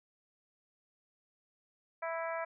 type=harmonic tone; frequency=329.6 Hz; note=E4; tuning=in tune; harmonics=2 / 3 / 4 / 5 / 6 / 7; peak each=-37 / -41 / -43 / -45 / -47 / -48 dBFS; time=2.02-2.45 s; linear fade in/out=10 ms; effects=none